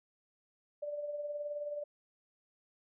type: tone with tremolo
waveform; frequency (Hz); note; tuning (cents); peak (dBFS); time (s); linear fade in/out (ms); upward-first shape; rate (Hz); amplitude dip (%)
sine; 587.3; D5; 0; -34; 0.82-1.84; 10; triangle; 19; 55
effects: none